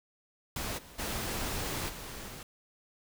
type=noise with level steps; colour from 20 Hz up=pink; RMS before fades=-36 / -52 / -35 / -43 / -45 dBFS; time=0.56-2.43 s; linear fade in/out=2 ms; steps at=0.77 / 0.98 / 1.88 / 2.27 s; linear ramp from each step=20 ms; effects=none